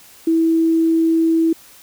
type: tone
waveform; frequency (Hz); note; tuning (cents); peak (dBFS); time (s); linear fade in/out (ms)
sine; 326.7; E4; -15; -12; 0.27-1.53; 5
effects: white hiss -45 dBFS RMS until 1.82 s